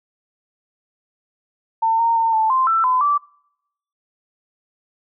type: tone with pitch steps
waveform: sine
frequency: 901 / 922 / 908 / 880 / 1043 / 1333 / 1015 / 1163 Hz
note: A5 / A#5 / A#5 / A5 / C6 / E6 / B5 / D6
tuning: +41 / -19 / -46 / 0 / -6 / +19 / +47 / -17 cents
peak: -14 dBFS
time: 1.82-3.18 s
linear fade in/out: 10 ms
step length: 170 ms
effects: noise-tail reverb RT60 0.8 s tail -26 dB re dry